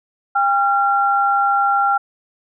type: tone pair together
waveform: sine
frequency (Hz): 801 / 1373.8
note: G5 / F6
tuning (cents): +37 / -29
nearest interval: major sixth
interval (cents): 934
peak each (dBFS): -16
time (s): 0.35-1.98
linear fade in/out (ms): 10
effects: none